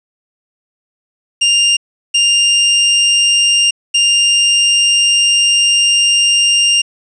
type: tone bursts at uneven times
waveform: sawtooth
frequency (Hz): 2800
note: F7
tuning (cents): +4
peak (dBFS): -5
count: 3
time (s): 1.41-1.77 / 2.14-3.71 / 3.94-6.82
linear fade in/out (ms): 10
effects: resampled to 22050 Hz + 7-bit